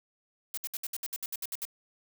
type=noise bursts; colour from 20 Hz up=blue; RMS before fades=-35 dBFS; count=12; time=0.54-1.652 s; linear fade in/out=2 ms; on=34 ms; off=64 ms; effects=none